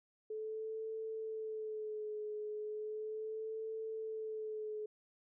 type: tone with vibrato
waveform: sine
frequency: 432.6 Hz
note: A4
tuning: 29 cents flat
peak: -39 dBFS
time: 0.3-4.86 s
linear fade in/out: 5 ms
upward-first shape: sine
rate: 0.36 Hz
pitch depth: 37 cents each way
effects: none